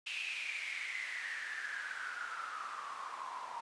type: noise with band-pass filter sweep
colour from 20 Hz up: white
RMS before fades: -42 dBFS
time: 0.06-3.61 s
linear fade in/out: 10 ms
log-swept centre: 2700 to 940 Hz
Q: 8.9
effects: resampled to 22050 Hz